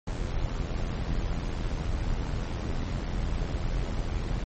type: noise with amplitude modulation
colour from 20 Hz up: brown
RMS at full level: -27 dBFS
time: 0.07-4.44 s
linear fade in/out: 5 ms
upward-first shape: sine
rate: 85.2 Hz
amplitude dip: 55%
effects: MP3 32 kbps